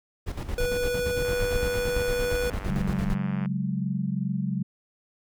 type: noise with tremolo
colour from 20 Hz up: brown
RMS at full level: -28 dBFS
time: 0.26-3.15 s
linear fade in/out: 20 ms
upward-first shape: square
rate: 8.8 Hz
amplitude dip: 65%
type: tone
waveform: square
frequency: 490 Hz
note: B4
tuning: 14 cents flat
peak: -26 dBFS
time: 0.58-2.5 s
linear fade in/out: 2 ms
type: click train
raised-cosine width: 0.5 ms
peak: -24 dBFS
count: 217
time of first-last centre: 1.25-3.459 s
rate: 97.8 Hz
type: chord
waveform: sine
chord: C# suspended fourth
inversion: none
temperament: equal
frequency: 138.59 / 185 / 207.7 Hz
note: C#3 / F#3 / G#3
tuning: 0 / 0 / 0 cents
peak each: -30 / -28 / -31 dBFS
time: 2.68-4.63 s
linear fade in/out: 10 ms
effects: none